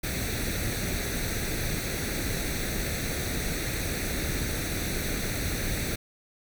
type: noise with comb filter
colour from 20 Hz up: pink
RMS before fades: -30 dBFS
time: 0.03-5.96 s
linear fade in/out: 10 ms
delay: 0.49 ms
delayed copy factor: +0.7
effects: none